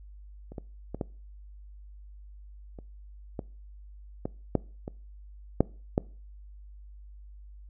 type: clicks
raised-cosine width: 2 ms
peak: -30 / -23 / -21 / -16 / -30 / -19 / -17 / -9 / -22 / -6 / -9 dBFS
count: 11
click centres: 0.52 / 0.582 / 0.946 / 1.012 / 2.788 / 3.392 / 4.255 / 4.553 / 4.879 / 5.606 / 5.979 s
effects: noise-tail reverb RT60 0.4 s tail -23 dB re dry + added 50 Hz sine -45 dBFS peak until 7.69 s